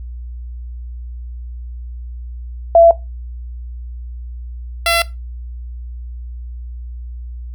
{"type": "tone pair in turn", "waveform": ["sine", "10% pulse"], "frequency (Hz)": [672, 676.7], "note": ["E5", "E5"], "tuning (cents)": [33, 45], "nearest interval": "unison", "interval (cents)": 12, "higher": "second", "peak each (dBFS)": -4, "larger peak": "neither", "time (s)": [[2.75, 2.91], [4.86, 5.02]], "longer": "neither", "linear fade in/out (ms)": 2, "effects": ["noise-tail reverb RT60 0.2 s tail -17 dB re dry", "added 60 Hz sine -26 dBFS peak until 7.54 s"]}